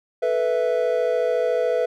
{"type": "chord", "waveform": "triangle", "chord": "A suspended second", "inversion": "none", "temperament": "equal", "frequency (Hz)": [440, 493.9, 659.3], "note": ["A4", "B4", "E5"], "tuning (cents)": [0, 0, 0], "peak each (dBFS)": [-24, -19, -22], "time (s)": [0.22, 1.86], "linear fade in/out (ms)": 10, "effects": []}